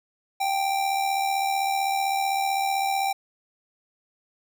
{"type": "tone with amplitude modulation", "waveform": "square", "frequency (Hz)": 784, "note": "G5", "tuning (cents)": 0, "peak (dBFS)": -21, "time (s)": [0.4, 3.13], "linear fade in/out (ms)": 10, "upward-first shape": "sine", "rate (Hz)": 75.7, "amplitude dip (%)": 50, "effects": []}